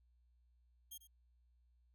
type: tone with echo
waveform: 5% pulse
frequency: 3224 Hz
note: G7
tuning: 48 cents sharp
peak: -40 dBFS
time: 0.91-0.98 s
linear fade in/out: 10 ms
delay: 94 ms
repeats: 1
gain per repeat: -13 dB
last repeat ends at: 1.074 s
effects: added 60 Hz sine -69 dBFS peak until 1.94 s